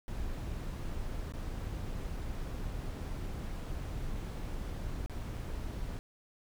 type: noise with dropouts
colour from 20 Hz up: brown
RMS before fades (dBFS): -38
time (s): 0.08-5.99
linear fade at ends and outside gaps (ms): 0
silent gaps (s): 1.322-1.337 / 5.061-5.097 / 5.369-5.373
effects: none